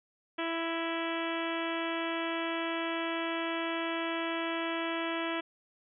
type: harmonic tone with a mistuned harmonic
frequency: 331.3 Hz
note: E4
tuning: 9 cents sharp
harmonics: 1 / 2 / 3 / 4 / 5 / 6 / 7 / 8 / 9 / 10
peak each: -35 / -38 / -40 / -41 / -42 / -43 / -43 / -44 / -45 / -45 dBFS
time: 0.38-5.41 s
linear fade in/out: 10 ms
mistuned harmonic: 6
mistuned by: -16 cents
effects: none